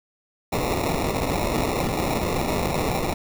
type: noise with sample-and-hold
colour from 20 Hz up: white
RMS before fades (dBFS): -24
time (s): 0.52-3.14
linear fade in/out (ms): 10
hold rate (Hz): 1575
effects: none